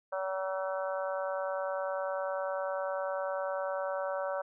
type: harmonic tone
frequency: 190 Hz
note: F#3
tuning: 46 cents sharp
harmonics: 3 / 4 / 5 / 6 / 7 / 8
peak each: -33 / -41 / -41 / -44 / -42 / -44 dBFS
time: 0.12-4.42 s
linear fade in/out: 10 ms
effects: none